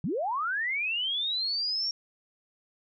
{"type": "linear sweep", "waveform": "sine", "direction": "up", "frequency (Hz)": [130.81, 5588], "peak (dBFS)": -27, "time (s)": [0.04, 1.91], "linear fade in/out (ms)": 2, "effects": []}